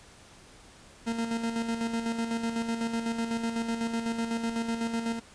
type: tone with tremolo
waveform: 40% pulse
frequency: 229.8 Hz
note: A#3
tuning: 25 cents flat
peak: -26 dBFS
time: 1.06-5.2 s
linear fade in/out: 20 ms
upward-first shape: square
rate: 8 Hz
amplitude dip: 50%
effects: pink hiss -53 dBFS RMS until 5.34 s + resampled to 22050 Hz